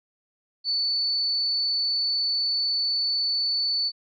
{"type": "tone", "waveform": "sine", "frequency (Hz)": 4482, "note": "C#8", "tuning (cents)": 18, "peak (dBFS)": -22, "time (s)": [0.64, 3.92], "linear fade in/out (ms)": 50, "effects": []}